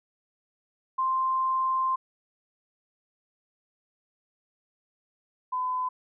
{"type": "tone pair in turn", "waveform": "sine", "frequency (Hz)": [1046.5, 1012.6], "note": ["C6", "B5"], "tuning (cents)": [0, 43], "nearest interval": "minor second", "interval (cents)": 57, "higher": "first", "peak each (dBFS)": [-23, -26], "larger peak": "first", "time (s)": [[0.98, 1.96], [5.52, 5.89]], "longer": "first", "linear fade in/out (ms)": 10, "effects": []}